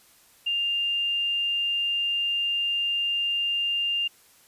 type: tone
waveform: sine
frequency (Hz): 2800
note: F7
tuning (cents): +4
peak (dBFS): -23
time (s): 0.46-4.08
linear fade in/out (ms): 10
effects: white hiss -57 dBFS RMS until 4.47 s + resampled to 32000 Hz